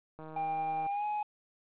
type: click train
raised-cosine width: 1 ms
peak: -33 dBFS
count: 107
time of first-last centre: 0.19-0.865 s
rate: 157 Hz
type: tone with pitch glide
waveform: triangle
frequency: 796 to 839 Hz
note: G5 to G#5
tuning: +26 to +17 cents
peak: -29 dBFS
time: 0.36-1.23 s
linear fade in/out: 5 ms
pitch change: +91 cents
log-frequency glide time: 0.88-1.05 s
effects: resampled to 8000 Hz + 10-bit